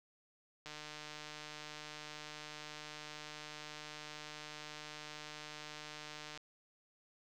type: click train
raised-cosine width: 0.2 ms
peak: -30 dBFS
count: 864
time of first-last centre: 0.66-6.375 s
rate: 151 Hz
effects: none